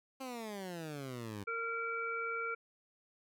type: exponential sweep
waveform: 15% pulse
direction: down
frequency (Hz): 269.8 to 98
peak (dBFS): -35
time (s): 0.2-1.44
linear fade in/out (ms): 10
type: harmonic tone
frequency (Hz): 460.3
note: A#4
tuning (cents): -22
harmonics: 1 / 3 / 5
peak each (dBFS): -42 / -37 / -42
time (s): 1.47-2.55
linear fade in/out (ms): 10
effects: none